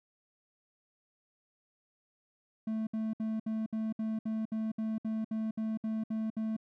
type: tone bursts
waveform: triangle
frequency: 220 Hz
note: A3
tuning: in tune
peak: -29 dBFS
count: 15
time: 2.67-6.566 s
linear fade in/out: 5 ms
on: 200 ms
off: 64 ms
effects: none